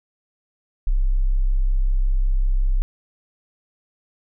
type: tone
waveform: sine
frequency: 32.7 Hz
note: C1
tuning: in tune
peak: -15 dBFS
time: 0.87-2.82 s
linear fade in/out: 0 ms
effects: none